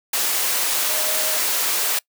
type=tone in noise; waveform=sine; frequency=622.3 Hz; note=D#5; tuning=in tune; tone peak=-31 dBFS; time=0.89-1.38 s; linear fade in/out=5 ms; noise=white; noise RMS=-21 dBFS; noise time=0.13-1.99 s; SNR=-13 dB; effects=noise-tail reverb RT60 0.1 s tail -24 dB re dry + high-pass 400 Hz 12 dB/octave